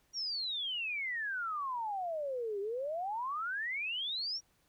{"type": "exponential two-way sweep", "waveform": "sine", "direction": "down then up", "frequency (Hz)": [5760, 389.4, 5760], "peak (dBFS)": -34, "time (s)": [0.13, 4.41], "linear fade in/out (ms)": 50, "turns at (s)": 2.6, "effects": ["pink hiss -72 dBFS RMS until 4.68 s"]}